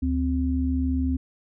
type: tone pair together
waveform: sine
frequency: 73.98 / 260 Hz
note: D2 / C4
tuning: +13 / -11 cents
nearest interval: octave + minor seventh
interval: 2176 cents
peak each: -24 dBFS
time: 0.02-1.17 s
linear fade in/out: 10 ms
effects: none